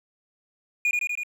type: tone with echo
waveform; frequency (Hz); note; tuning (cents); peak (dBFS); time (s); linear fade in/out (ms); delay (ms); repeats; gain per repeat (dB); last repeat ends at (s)
triangle; 2441; D#7; -34; -18; 0.85-0.91; 2; 81; 4; -2; 1.234
effects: none